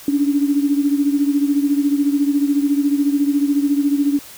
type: beating tone pair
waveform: sine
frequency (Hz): 282.7 / 296.7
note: C#4 / D4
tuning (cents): +34 / +18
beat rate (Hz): 14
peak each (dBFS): -15 / -20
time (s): 0.08-4.19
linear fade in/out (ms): 2
effects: white hiss -39 dBFS RMS until 4.37 s